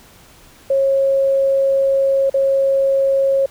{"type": "tone with dropouts", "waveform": "sine", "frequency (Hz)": 544, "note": "C#5", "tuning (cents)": -33, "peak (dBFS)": -12, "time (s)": [0.7, 3.46], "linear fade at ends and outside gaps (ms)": 5, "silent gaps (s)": [2.298, 2.341], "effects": ["pink hiss -46 dBFS RMS until 3.5 s"]}